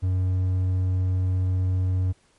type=tone; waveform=triangle; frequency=92.5 Hz; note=F#2; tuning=in tune; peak=-18 dBFS; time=0.02-2.13 s; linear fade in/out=20 ms; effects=pink hiss -62 dBFS RMS until 2.38 s + MP3 48 kbps